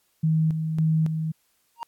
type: tone with tremolo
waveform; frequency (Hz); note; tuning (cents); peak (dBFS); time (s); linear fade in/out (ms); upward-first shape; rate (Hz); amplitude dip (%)
sine; 158.7; D#3; +35; -18; 0.23-1.32; 10; square; 1.8; 50
type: tone with exponential growth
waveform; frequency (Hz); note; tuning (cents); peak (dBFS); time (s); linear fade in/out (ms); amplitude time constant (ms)
triangle; 933; A#5; +1; -23; 1.76-1.83; 0; 15
effects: white hiss -68 dBFS RMS until 1.87 s + AAC 64 kbps